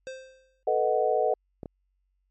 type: tone with exponential decay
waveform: square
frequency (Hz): 523.3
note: C5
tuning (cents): 0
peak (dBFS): -34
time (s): 0.07-0.63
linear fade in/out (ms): 0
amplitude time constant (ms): 120
type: chord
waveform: sine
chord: B dominant seventh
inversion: third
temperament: equal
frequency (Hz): 440 / 493.9 / 622.3 / 740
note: A4 / B4 / D#5 / F#5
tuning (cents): 0 / 0 / 0 / 0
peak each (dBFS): -27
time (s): 0.67-1.34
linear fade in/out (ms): 5
type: clicks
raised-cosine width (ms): 2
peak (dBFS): -24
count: 2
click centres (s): 1.632 / 1.658
effects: added 47 Hz sine -70 dBFS peak until 2.3 s + MP3 32 kbps